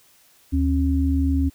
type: tone pair together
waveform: sine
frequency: 76 / 271.1 Hz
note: D#2 / C#4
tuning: -40 / -38 cents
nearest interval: octave + minor seventh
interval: 2202 cents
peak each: -19 / -21 dBFS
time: 0.52-1.5 s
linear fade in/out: 20 ms
effects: white hiss -56 dBFS RMS until 1.54 s